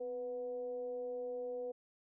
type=tone with frequency modulation; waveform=sine; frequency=493.9 Hz; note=B4; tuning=in tune; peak=-38 dBFS; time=0-1.72 s; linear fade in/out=10 ms; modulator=238 Hz; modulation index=0.32; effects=none